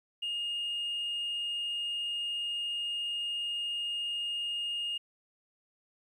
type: tone with frequency modulation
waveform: sine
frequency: 2843 Hz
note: F7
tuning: 30 cents sharp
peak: -30 dBFS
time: 0.22-4.98 s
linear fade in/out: 10 ms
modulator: 39.1 Hz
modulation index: 0.21
effects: tanh soft clip ceiling -29 dBFS + 11-bit